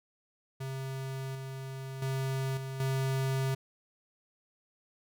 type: tone with level steps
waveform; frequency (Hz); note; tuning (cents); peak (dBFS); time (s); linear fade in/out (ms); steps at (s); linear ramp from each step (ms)
square; 133.5; C3; +35; -36 / -39 / -31 / -37 / -29; 0.6-3.55; 10; 1.35 / 2.02 / 2.57 / 2.8; 2
effects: none